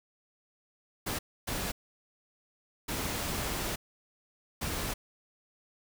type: noise bursts at uneven times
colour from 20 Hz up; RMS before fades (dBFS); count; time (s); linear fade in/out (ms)
pink; -34; 4; 1.06-1.19 / 1.47-1.72 / 2.88-3.76 / 4.61-4.94; 10
effects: none